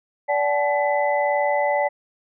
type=tone cluster; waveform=sine; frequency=580 / 760 / 862 / 2006 Hz; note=D5 / F#5 / A5 / B6; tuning=-22 / +46 / -36 / +26 cents; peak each=-21 / -26 / -23 / -27 dBFS; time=0.28-1.89 s; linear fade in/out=20 ms; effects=none